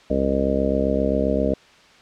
harmonic tone, 67.6 Hz, C#2, 43 cents flat, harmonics 1 / 2 / 3 / 4 / 5 / 6 / 7 / 8 / 9, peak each -27 / -35 / -25 / -25 / -32 / -29 / -25 / -31 / -24 dBFS, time 0.1-1.54 s, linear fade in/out 5 ms, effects white hiss -50 dBFS RMS until 2.01 s + low-pass 4000 Hz 12 dB/octave

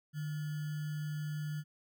sine tone with sample-and-hold, 151 Hz, D3, 48 cents sharp, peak -35 dBFS, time 0.13-1.64 s, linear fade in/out 50 ms, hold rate 1575 Hz, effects none

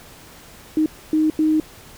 sine tone bursts at uneven times, 311.1 Hz, D#4, in tune, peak -14 dBFS, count 3, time 0.77-0.86 / 1.13-1.3 / 1.39-1.6 s, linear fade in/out 2 ms, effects pink hiss -44 dBFS RMS until 1.97 s

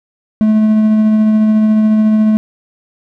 triangle tone with tremolo, 216 Hz, A3, 32 cents flat, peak -4 dBFS, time 0.41-2.37 s, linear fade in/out 0 ms, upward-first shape triangle, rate 14 Hz, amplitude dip 25%, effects none

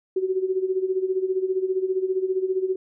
sine tone with tremolo, 376 Hz, F#4, 28 cents sharp, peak -18 dBFS, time 0.16-2.76 s, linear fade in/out 5 ms, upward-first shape sine, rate 15 Hz, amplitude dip 75%, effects none

